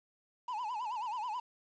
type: tone with vibrato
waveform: triangle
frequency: 919 Hz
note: A#5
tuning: 25 cents flat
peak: -33 dBFS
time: 0.48-1.4 s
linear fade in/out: 5 ms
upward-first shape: sine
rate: 9.3 Hz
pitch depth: 170 cents each way
effects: resampled to 16000 Hz + 10-bit

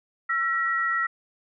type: tone pair together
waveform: sine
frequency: 1346 / 1908.8 Hz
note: E6 / A#6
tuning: +36 / +41 cents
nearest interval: tritone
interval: 605 cents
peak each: -25 dBFS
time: 0.29-1.07 s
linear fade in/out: 10 ms
effects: none

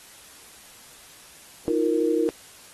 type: chord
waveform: sine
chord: Eb suspended second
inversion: none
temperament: equal with one note detuned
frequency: 316.7 / 349.2 / 466.2 Hz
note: Eb4 / F4 / Bb4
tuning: +31 / 0 / 0 cents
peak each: -24 / -25 / -23 dBFS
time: 1.68-2.29 s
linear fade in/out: 0 ms
effects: white hiss -48 dBFS RMS until 2.73 s + AAC 32 kbps

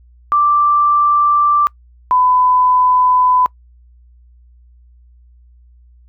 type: tone pair in turn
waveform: sine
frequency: 1174.7 / 1003.3 Hz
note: D6 / B5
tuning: 0 / +27 cents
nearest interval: minor third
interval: 273 cents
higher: first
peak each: -9 dBFS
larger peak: neither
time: 0.32-1.67 / 2.11-3.46 s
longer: neither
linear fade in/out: 0 ms
effects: noise-tail reverb RT60 0.1 s tail -24 dB re dry + added 60 Hz sine -43 dBFS peak until 6.08 s

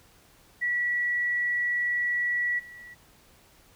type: tone with level steps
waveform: sine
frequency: 1941 Hz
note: B6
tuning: 31 cents flat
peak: -24 / -43 dBFS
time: 0.61-2.95 s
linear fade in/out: 20 ms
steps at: 2.58 s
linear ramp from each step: 20 ms
effects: pink hiss -58 dBFS RMS until 3.75 s

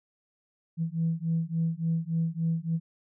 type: beating tone pair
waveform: sine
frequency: 162.7 / 166.2 Hz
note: E3 / E3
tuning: -22 / +15 cents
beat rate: 3.5 Hz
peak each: -28 dBFS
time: 0.77-2.8 s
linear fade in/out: 50 ms
effects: tanh soft clip ceiling -19 dBFS

